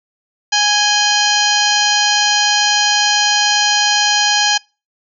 harmonic tone with a mistuned harmonic, 830.6 Hz, G#5, in tune, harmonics 1 / 2 / 3 / 4 / 5 / 6 / 7 / 8, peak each -18 / -18 / -23 / -18 / -19 / -19 / -22 / -22 dBFS, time 0.52-4.58 s, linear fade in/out 10 ms, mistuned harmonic 4, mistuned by -100 cents, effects noise-tail reverb RT60 0.3 s tail -25 dB re dry

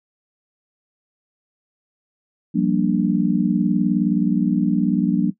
sine chord, G minor seventh, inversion third, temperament just, 176.4 / 196 / 235.2 / 294 Hz, F3 / G3 / Bb3 / D4, +18 / 0 / +16 / +2 cents, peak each -21 dBFS, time 2.54-5.31 s, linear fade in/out 20 ms, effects noise-tail reverb RT60 0.1 s tail -17 dB re dry

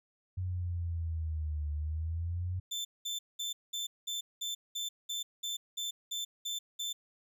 sine exponential two-way sweep, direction down then up, 92.5 to 73.9 to 92.5 Hz, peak -32 dBFS, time 0.37-2.6 s, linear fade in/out 10 ms, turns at 1.7 s
30% pulse tone bursts, 3542 Hz, A7, 11 cents sharp, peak -32 dBFS, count 13, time 2.71-6.93 s, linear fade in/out 10 ms, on 140 ms, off 200 ms
effects none

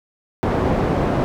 white low-pass noise, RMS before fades -19 dBFS, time 0.43-1.24 s, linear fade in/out 0 ms, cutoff 550 Hz, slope 12 dB/octave, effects none

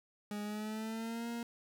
40% pulse tone with pitch glide, 207.7 to 234.5 Hz, G#3 to A#3, 0 to +11 cents, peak -37 dBFS, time 0.31-1.43 s, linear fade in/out 2 ms, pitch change +211 cents, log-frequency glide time 0.43-1.28 s, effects 13-bit

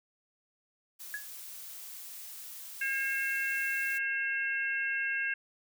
blue noise, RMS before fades -45 dBFS, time 0.99-3.99 s, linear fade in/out 20 ms
sine tone with exponential decay, 1681 Hz, G#6, 20 cents sharp, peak -31 dBFS, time 1.14-1.29 s, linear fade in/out 1 ms, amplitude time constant 32 ms
harmonic tone, 539 Hz, C#5, 49 cents flat, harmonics 3 / 4 / 5, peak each -31 / -38 / -36 dBFS, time 2.81-5.34 s, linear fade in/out 5 ms
effects none

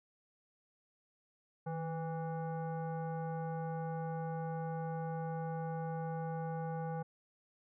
sine tone with frequency modulation, 158.7 Hz, D#3, 35 cents sharp, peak -36 dBFS, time 1.66-7.03 s, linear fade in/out 10 ms, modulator 656 Hz, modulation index 1, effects none

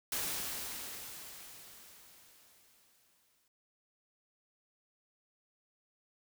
white noise with exponential decay, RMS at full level -35 dBFS, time 0.12-3.48 s, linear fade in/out 2 ms, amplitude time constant 730 ms, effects none

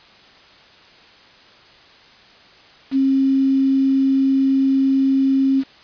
sine tone with quantisation, 269.1 Hz, C4, 49 cents sharp, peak -13 dBFS, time 2.91-5.64 s, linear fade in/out 50 ms, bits 6, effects white hiss -47 dBFS RMS until 5.83 s + resampled to 11025 Hz

